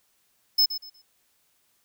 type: tone with echo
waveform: square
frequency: 5210 Hz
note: E8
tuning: 21 cents flat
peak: -17 dBFS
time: 0.58-0.66 s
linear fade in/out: 10 ms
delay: 120 ms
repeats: 3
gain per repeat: -12 dB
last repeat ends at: 1.02 s
effects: white hiss -68 dBFS RMS until 1.84 s